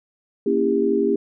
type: chord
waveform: sine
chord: A# diminished seventh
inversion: none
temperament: equal with one note detuned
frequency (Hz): 233.1 / 277.2 / 329.6 / 401.2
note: A#3 / C#4 / E4 / G4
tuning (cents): 0 / 0 / 0 / +40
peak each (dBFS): -24 / -24 / -24 / -19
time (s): 0.46-1.16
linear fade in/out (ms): 5
effects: none